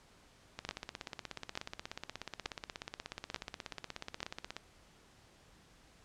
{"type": "two click trains", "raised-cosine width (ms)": 0.2, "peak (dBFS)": [-23, -18], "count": [67, 5], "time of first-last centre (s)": [[0.59, 4.566], [0.69, 4.23]], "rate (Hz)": [16.6, 1.13], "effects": ["pink hiss -63 dBFS RMS until 6.04 s", "low-pass 8000 Hz 12 dB/octave"]}